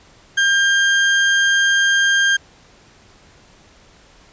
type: tone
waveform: 35% pulse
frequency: 1598 Hz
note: G6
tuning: 33 cents sharp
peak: -11 dBFS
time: 0.37-2.37 s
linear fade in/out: 10 ms
effects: pink hiss -49 dBFS RMS until 4.32 s + resampled to 16000 Hz